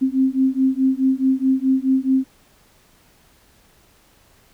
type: beating tone pair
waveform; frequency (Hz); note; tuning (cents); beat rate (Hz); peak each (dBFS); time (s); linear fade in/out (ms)
sine; 261.6 / 266.3; C4 / C4; 0 / +31; 4.7; -18; 0.01-2.25; 20
effects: pink hiss -55 dBFS RMS until 4.53 s